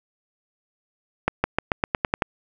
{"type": "accelerating click train", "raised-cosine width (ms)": 0.5, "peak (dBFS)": -4, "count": 9, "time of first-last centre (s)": [1.28, 2.222], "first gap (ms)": 160, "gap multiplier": 0.91, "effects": []}